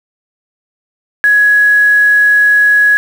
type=tone with quantisation; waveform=sine; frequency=1675 Hz; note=G#6; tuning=14 cents sharp; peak=-5 dBFS; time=1.24-2.97 s; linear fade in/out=0 ms; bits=5; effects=none